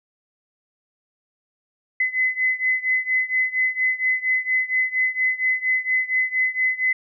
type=beating tone pair; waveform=sine; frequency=2027 / 2031.3 Hz; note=B6 / B6; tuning=+45 / +48 cents; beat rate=4.3 Hz; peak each=-21 / -23 dBFS; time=2-6.93 s; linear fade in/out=5 ms; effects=none